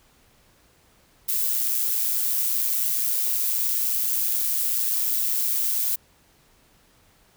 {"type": "noise with amplitude modulation", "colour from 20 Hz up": "violet", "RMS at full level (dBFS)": -22, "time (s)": [1.28, 5.96], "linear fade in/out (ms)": 10, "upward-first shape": "sine", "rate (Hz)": 119, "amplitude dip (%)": 40, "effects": ["pink hiss -59 dBFS RMS until 7.36 s"]}